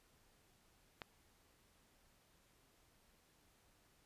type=click; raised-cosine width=0.3 ms; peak=-29 dBFS; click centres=1.018 s; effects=pink hiss -72 dBFS RMS until 4.05 s + resampled to 32000 Hz